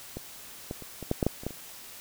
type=clicks; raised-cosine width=2 ms; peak=-22 / -20 / -29 / -24 / -12 / -11 / -10 / -28 / -17 / -29 dBFS; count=10; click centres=0.17 / 0.711 / 0.823 / 1.027 / 1.114 / 1.228 / 1.266 / 1.435 / 1.466 / 1.507 s; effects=white hiss -46 dBFS RMS until 2 s